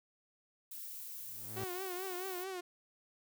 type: noise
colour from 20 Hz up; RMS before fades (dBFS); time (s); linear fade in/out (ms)
violet; -46; 0.71-2.44; 5
type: tone with exponential growth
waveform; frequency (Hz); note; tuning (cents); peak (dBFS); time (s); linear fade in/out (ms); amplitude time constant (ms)
sawtooth; 110; A2; 0; -36; 1.13-1.64; 0; 110
type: tone with vibrato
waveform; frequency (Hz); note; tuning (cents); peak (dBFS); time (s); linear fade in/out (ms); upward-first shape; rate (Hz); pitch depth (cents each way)
sawtooth; 370; F#4; 0; -36; 1.56-2.61; 10; triangle; 4.6; 90
effects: none